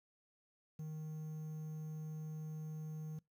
triangle tone with quantisation, 155.56 Hz, D#3, in tune, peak -40 dBFS, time 0.79-3.19 s, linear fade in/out 5 ms, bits 11, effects noise-tail reverb RT60 0.2 s tail -24 dB re dry

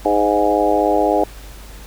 harmonic tone with a mistuned harmonic, 103.83 Hz, G#2, in tune, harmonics 3 / 4 / 5 / 6 / 7 / 8, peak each -20 / -20 / -20 / -20 / -20 / -20 dBFS, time 0.05-1.24 s, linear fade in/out 5 ms, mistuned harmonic 7, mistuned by -18 cents, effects added 50 Hz sine -35 dBFS peak until 1.86 s + pink hiss -41 dBFS RMS until 1.86 s

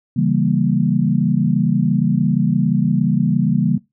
sine chord, C# diminished seventh, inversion none, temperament equal, 138.59 / 164.81 / 196 / 233.1 Hz, C#3 / E3 / G3 / Bb3, 0 / 0 / 0 / 0 cents, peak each -19 dBFS, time 0.16-3.78 s, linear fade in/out 10 ms, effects noise-tail reverb RT60 0.2 s tail -20 dB re dry

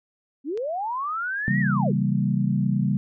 sine linear two-way sweep, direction up then down, 251.4 to 1960 to 251.4 Hz, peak -25 dBFS, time 0.44-1.94 s, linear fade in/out 50 ms, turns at 1.6 s
click, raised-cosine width 0.2 ms, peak -26 dBFS, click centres 0.575 s
sine chord, C# diminished seventh, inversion none, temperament equal with one note detuned, 136.84 / 164.81 / 196 / 233.1 Hz, C#3 / E3 / G3 / Bb3, -22 / 0 / 0 / 0 cents, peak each -24 / -28 / -23 / -29 dBFS, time 1.48-2.97 s, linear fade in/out 0 ms
effects none

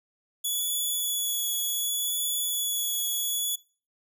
5% pulse tone with vibrato, 3402 Hz, G#7, 41 cents sharp, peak -19 dBFS, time 0.44-3.56 s, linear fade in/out 10 ms, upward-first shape sine, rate 0.67 Hz, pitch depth 12 cents each way, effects noise-tail reverb RT60 0.4 s tail -23 dB re dry

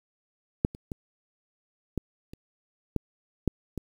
clicks, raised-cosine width 3 ms, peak -8 / -28 / -21 / -15 / -29 / -13 / -10 / -20 dBFS, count 8, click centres 0.649 / 0.749 / 0.918 / 1.977 / 2.335 / 2.963 / 3.477 / 3.777 s, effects 8-bit

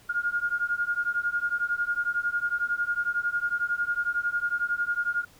sine beating tone pair, 1416 / 1427 Hz, F6 / F6, +23 / +37 cents, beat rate 11 Hz, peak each -28 dBFS, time 0.09-5.25 s, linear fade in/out 10 ms, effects pink hiss -56 dBFS RMS until 5.39 s

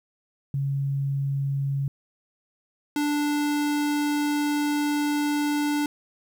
sine / square tone pair in turn, 138.59 / 293.7 Hz, C#3 / D4, 0 / 0 cents, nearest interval octave + minor second, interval 1300 cents, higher second, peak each -23 dBFS, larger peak neither, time 0.54-1.88 / 2.96-5.86 s, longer second, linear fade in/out 2 ms, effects 10-bit

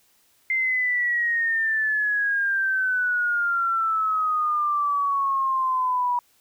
sine exponential sweep, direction down, 2093 to 969 Hz, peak -20 dBFS, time 0.5-6.19 s, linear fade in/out 2 ms, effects white hiss -62 dBFS RMS until 6.4 s

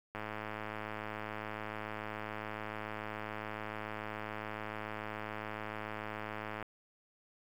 click train, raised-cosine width 0.5 ms, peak -25 dBFS, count 694, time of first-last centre 0.15-6.627 s, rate 107 Hz, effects 9-bit

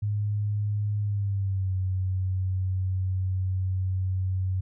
sine tone with pitch glide, 103.83 to 93.58 Hz, G#2 to F#2, 0 to +20 cents, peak -24 dBFS, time 0.02-4.61 s, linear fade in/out 10 ms, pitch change -180 cents, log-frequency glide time 1-1.74 s, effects none

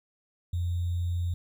sine tone with sample-and-hold, 87.31 Hz, F2, in tune, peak -26 dBFS, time 0.53-1.34 s, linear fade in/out 5 ms, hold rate 3675 Hz, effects none

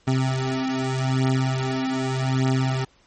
25% pulse beating tone pair, 130.81 / 131.64 Hz, C3 / C3, 0 / +11 cents, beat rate 0.83 Hz, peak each -20 dBFS, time 0.07-2.85 s, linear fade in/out 10 ms, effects pink hiss -59 dBFS RMS until 3.06 s + MP3 32 kbps

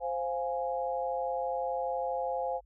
sine chord, F minor, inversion second, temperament equal, 523.3 / 698.5 / 830.6 Hz, C5 / F5 / Ab5, 0 / 0 / 0 cents, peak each -33 / -35 / -35 dBFS, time 0-2.61 s, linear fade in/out 50 ms, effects added 50 Hz sine -58 dBFS peak until 2.65 s

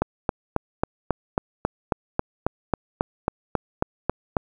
click train, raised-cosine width 1 ms, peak -6 dBFS, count 17, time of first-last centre 0.02-4.368 s, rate 3.68 Hz, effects 8-bit

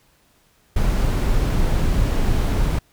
brown noise, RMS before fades -18 dBFS, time 0.76-2.79 s, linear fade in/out 5 ms, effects pink hiss -59 dBFS RMS until 2.92 s

